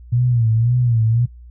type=tone with vibrato; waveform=sine; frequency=117.7 Hz; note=A#2; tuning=17 cents sharp; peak=-13 dBFS; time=0.12-1.26 s; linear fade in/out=10 ms; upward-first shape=sine; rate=1.9 Hz; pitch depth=100 cents each way; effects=noise-tail reverb RT60 0.1 s tail -19 dB re dry + added 60 Hz sine -37 dBFS peak until 1.5 s